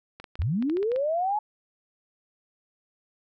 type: clicks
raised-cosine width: 0.3 ms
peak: -25 dBFS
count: 10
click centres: 0.2 / 0.242 / 0.355 / 0.419 / 0.625 / 0.698 / 0.77 / 0.829 / 0.918 / 0.961 s
type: linear sweep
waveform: sine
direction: up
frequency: 59.4 to 862 Hz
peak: -23 dBFS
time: 0.39-1.39 s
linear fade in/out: 5 ms
effects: none